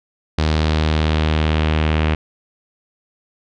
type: tone with low-pass filter sweep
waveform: sawtooth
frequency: 77.78 Hz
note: D#2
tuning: in tune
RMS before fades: -17 dBFS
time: 0.38-2.15 s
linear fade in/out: 5 ms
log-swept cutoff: 4400 to 2700 Hz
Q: 2
effects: none